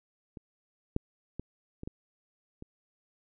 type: clicks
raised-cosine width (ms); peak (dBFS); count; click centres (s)
3; -30 / -15 / -23 / -27 / -24 / -30; 6; 0.372 / 0.964 / 1.396 / 1.834 / 1.875 / 2.624
effects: none